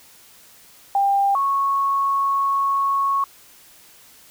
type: tone pair in turn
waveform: sine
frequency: 795 / 1103.5 Hz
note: G5 / C#6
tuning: +24 / -8 cents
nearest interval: tritone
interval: 568 cents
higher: second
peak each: -15 / -17 dBFS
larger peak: first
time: 0.95-1.35 / 1.35-3.24 s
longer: second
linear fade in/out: 2 ms
effects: white hiss -49 dBFS RMS until 4.3 s